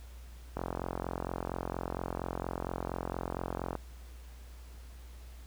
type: click train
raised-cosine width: 1 ms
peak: -20 dBFS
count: 142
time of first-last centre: 0.57-3.753 s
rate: 44.3 Hz
effects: added 60 Hz sine -46 dBFS peak until 5.46 s + pink hiss -59 dBFS RMS until 5.46 s